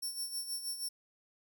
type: tone with tremolo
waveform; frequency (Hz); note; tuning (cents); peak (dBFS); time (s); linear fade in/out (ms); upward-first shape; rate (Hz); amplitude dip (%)
15% pulse; 5440; F8; -46; -29; 0.02-0.89; 10; sine; 6.3; 65
effects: none